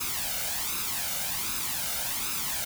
white noise with flanger, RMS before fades -31 dBFS, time 0-2.65 s, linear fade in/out 10 ms, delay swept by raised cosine 0.78 to 1.39 ms, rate 1.3 Hz, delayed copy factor +0.65, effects none

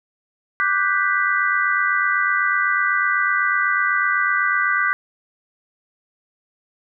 sine chord, G major seventh, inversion second, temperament equal, 1174.7 / 1480 / 1568 / 1975.5 Hz, D6 / F#6 / G6 / B6, 0 / 0 / 0 / 0 cents, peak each -22 dBFS, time 0.6-4.93 s, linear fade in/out 0 ms, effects none

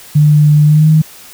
sine tone with pitch glide, 149.5 to 156.3 Hz, D3 to D#3, +31 to +8 cents, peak -4 dBFS, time 0.15-1.02 s, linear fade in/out 10 ms, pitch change +77 cents, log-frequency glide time 0.65-0.89 s, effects white hiss -36 dBFS RMS until 1.33 s

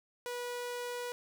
sawtooth tone, 487.4 Hz, B4, 23 cents flat, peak -33 dBFS, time 0.26-1.12 s, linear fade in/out 0 ms, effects none

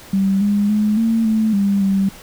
sine tone with pitch steps, 194.3 / 204.3 / 211.5 / 226.4 / 219.3 / 199.2 / 194.9 Hz, G3 / G#3 / G#3 / A3 / A3 / G3 / G3, -15 / -28 / +32 / +50 / -6 / +28 / -10 cents, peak -13 dBFS, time 0.13-2.09 s, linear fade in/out 5 ms, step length 280 ms, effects pink hiss -40 dBFS RMS until 2.22 s

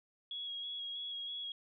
sine tone with vibrato, 3322 Hz, G#7, in tune, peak -39 dBFS, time 0.31-1.52 s, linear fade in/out 2 ms, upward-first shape square, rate 3.1 Hz, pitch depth 15 cents each way, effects none

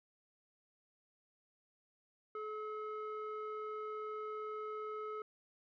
square tone with low-pass filter, 428.8 Hz, A4, 45 cents flat, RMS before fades -43 dBFS, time 2.35-5.22 s, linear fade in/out 2 ms, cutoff 1400 Hz, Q 2.8, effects none

